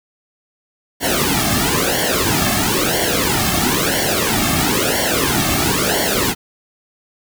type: noise with flanger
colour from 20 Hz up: pink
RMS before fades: -17 dBFS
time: 1-6.35 s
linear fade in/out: 50 ms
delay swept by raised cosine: 0.79 to 2.09 ms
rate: 1 Hz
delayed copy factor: -0.9
effects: none